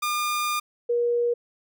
sawtooth / sine tone pair in turn, 1208 / 477.2 Hz, D6 / A#4, +48 / +41 cents, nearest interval octave + major third, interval 1607 cents, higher first, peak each -20 dBFS, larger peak neither, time 0.02-0.6 / 0.89-1.34 s, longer first, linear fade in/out 10 ms, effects none

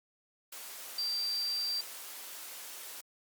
sine tone in noise, 4699 Hz, D8, in tune, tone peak -31 dBFS, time 0.98-1.81 s, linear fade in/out 5 ms, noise white, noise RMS -45 dBFS, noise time 0.52-3.01 s, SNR +11 dB, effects high-pass 400 Hz 12 dB/octave + Opus 48 kbps

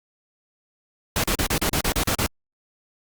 pink noise bursts, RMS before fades -22 dBFS, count 10, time 1.16-2.264 s, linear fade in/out 2 ms, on 78 ms, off 36 ms, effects Opus 48 kbps

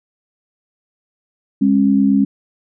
sine tone pair together, 203.3 / 272.1 Hz, G#3 / C#4, -37 / -32 cents, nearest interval perfect fourth, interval 505 cents, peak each -13 dBFS, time 1.61-2.25 s, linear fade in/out 10 ms, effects none

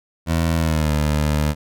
20% pulse tone with pitch glide, 82.41 to 75.14 Hz, E2 to D2, 0 to +40 cents, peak -12 dBFS, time 0.26-1.55 s, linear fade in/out 50 ms, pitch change -160 cents, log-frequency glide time 0.56-0.93 s, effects none

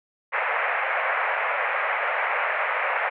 white band-pass noise, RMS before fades -25 dBFS, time 0.32-3.1 s, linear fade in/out 20 ms, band 510 to 2300 Hz, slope 48 dB/octave, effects none

